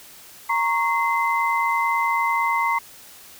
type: tone cluster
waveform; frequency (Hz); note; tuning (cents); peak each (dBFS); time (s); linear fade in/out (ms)
sine; 931 / 1100 / 2064; A#5 / C#6 / C7; -2 / -14 / -24; -22 / -23 / -24; 0.49-2.79; 10
effects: white hiss -45 dBFS RMS until 3.39 s